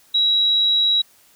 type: tone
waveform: sine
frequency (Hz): 3874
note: B7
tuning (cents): -34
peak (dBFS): -14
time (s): 0.14-1.02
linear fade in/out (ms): 10
effects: white hiss -54 dBFS RMS until 1.35 s